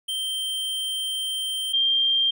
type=tone pair in turn; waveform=square / sine; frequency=3137 / 3181 Hz; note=G7 / G7; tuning=+1 / +25 cents; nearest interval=unison; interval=24 cents; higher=second; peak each=-26 / -18 dBFS; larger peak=second; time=0.08-1.73 / 1.73-2.31 s; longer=first; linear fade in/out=10 ms; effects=none